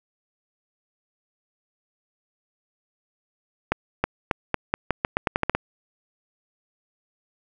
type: accelerating click train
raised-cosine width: 0.5 ms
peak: -5 dBFS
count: 13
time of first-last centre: 3.72-5.55 s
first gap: 320 ms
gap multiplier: 0.85
effects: none